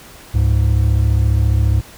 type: tone pair together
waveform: triangle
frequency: 69.3 / 103.98 Hz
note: C#2 / G#2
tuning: 0 / +3 cents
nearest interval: perfect fifth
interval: 703 cents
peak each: -12 dBFS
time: 0.34-1.81 s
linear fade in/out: 10 ms
effects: pink hiss -40 dBFS RMS until 1.97 s